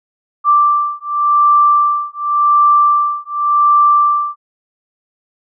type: beating tone pair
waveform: sine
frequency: 1174.7 / 1175.59 Hz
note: D6 / D6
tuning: 0 / +1 cents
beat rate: 0.89 Hz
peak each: -12 dBFS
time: 0.44-4.36 s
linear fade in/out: 50 ms
effects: none